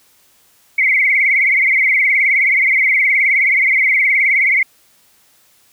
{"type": "tone with vibrato", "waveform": "sine", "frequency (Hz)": 2151, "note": "C7", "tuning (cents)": 47, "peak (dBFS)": -10, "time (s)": [0.78, 4.63], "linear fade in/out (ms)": 5, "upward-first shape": "triangle", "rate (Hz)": 19, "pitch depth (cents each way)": 130, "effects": ["white hiss -53 dBFS RMS until 5.72 s"]}